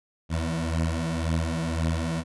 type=beating tone pair; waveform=20% pulse; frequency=81 / 82.9 Hz; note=E2 / E2; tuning=-30 / +10 cents; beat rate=1.9 Hz; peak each=-22 / -24 dBFS; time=0.29-2.24 s; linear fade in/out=50 ms; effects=resampled to 24000 Hz